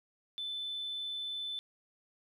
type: tone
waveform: sine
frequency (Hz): 3517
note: A7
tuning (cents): -1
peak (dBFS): -35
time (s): 0.38-1.59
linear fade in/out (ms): 0
effects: tanh soft clip ceiling -31 dBFS + 12-bit